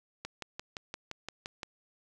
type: click train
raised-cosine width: 0.2 ms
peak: -21 dBFS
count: 9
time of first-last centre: 0.25-1.632 s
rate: 5.79 Hz
effects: none